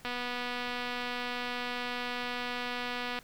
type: click train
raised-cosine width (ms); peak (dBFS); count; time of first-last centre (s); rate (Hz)
0.3; -20; 770; 0.05-3.189; 245
effects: pink hiss -57 dBFS RMS until 3.23 s